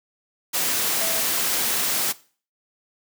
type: tone in noise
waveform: sine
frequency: 659.3 Hz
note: E5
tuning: in tune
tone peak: -30 dBFS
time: 1-1.22 s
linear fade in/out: 20 ms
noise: white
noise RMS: -23 dBFS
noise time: 0.53-2.13 s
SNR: -10 dB
effects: noise-tail reverb RT60 0.4 s tail -19 dB re dry + high-pass 150 Hz 12 dB/octave